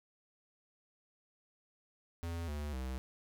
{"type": "tone with pitch steps", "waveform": "square", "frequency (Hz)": [84.3, 73.81, 64.63], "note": ["E2", "D2", "C2"], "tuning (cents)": [39, 9, -21], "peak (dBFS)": -38, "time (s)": [2.23, 2.98], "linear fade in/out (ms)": 0, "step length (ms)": 250, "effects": []}